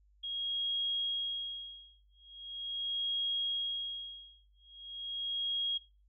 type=tone with tremolo; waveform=sine; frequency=3279 Hz; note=G#7; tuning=23 cents flat; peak=-31 dBFS; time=0.23-5.78 s; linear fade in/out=10 ms; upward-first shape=sine; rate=0.41 Hz; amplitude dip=100%; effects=noise-tail reverb RT60 0.3 s tail -18 dB re dry + added 50 Hz sine -63 dBFS peak until 6.08 s